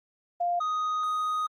sine / triangle tone pair in turn, 700 / 1247.3 Hz, F5 / D#6, +4 / +4 cents, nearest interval minor seventh, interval 1000 cents, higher second, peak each -24 dBFS, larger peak neither, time 0.4-0.6 / 0.6-1.47 s, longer second, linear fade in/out 10 ms, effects Opus 24 kbps

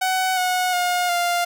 sawtooth tone with pitch steps, 749 / 731.9 / 715.2 / 698.8 Hz, F#5 / F#5 / F5 / F5, +21 / -19 / +41 / +1 cents, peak -15 dBFS, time 0.01-1.45 s, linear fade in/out 10 ms, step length 360 ms, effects none

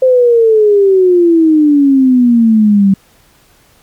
sine exponential sweep, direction down, 523.3 to 192.1 Hz, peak -4 dBFS, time 0.02-2.94 s, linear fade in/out 5 ms, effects pink hiss -48 dBFS RMS until 3.82 s + MP3 96 kbps

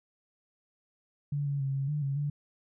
sine tone with pitch steps, 144 / 141.4 / 136.1 / 136.9 / 148.8 / 138 / 145.4 Hz, D3 / C#3 / C#3 / C#3 / D3 / C#3 / D3, -34 / +35 / -31 / -21 / +23 / -7 / -17 cents, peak -28 dBFS, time 1.32-2.3 s, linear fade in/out 5 ms, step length 140 ms, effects none

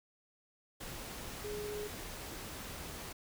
sine tone in noise, 417.6 Hz, G#4, 10 cents sharp, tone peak -39 dBFS, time 1.44-1.88 s, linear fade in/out 10 ms, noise pink, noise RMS -45 dBFS, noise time 0.8-3.13 s, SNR +3 dB, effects none

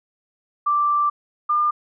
sine tone pair in turn, 1174.7 / 1202.9 Hz, D6 / D6, 0 / +41 cents, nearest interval unison, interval 41 cents, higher second, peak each -16 dBFS, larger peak neither, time 0.66-1.1 / 1.49-1.71 s, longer first, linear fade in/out 10 ms, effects none

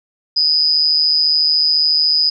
sine tone with amplitude modulation, 4978 Hz, D#8, in tune, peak -8 dBFS, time 0.36-2.3 s, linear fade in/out 10 ms, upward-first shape sine, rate 154 Hz, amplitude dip 70%, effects none

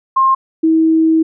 sine tone pair in turn, 1063 / 321.5 Hz, C6 / E4, +27 / -43 cents, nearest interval octave + major sixth, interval 2070 cents, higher first, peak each -8 dBFS, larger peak neither, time 0.16-0.35 / 0.63-1.23 s, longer second, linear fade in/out 10 ms, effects none

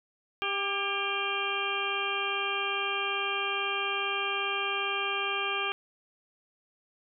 harmonic tone with a mistuned harmonic, 396.4 Hz, G4, 19 cents sharp, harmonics 1 / 2 / 3 / 4 / 6 / 7 / 8, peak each -37 / -38 / -34 / -38 / -34 / -36 / -36 dBFS, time 0.42-5.72 s, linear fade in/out 0 ms, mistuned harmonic 4, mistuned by +30 cents, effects none

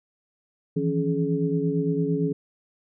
sine tone cluster, 160.8 / 169.6 / 278 / 423.2 Hz, E3 / E3 / C#4 / G#4, -43 / +50 / +5 / +33 cents, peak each -27 dBFS, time 0.76-2.33 s, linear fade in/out 10 ms, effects none

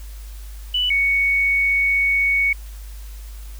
sine tone pair in turn, 2972 / 2226 Hz, F#7 / C#7, +7 / +7 cents, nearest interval perfect fourth, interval 500 cents, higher first, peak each -17 / -15 dBFS, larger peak second, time 0.74-0.9 / 0.9-2.53 s, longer second, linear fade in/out 5 ms, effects added 51 Hz sine -32 dBFS peak until 3.59 s + white hiss -47 dBFS RMS until 3.59 s

